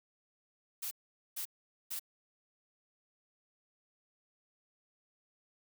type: noise bursts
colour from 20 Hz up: blue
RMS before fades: -39 dBFS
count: 3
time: 0.82-1.996 s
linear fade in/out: 10 ms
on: 92 ms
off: 450 ms
effects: none